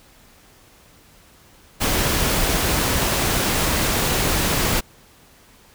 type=noise; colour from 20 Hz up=pink; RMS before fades=-20 dBFS; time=1.8-4.81 s; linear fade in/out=20 ms; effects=pink hiss -51 dBFS RMS until 5.74 s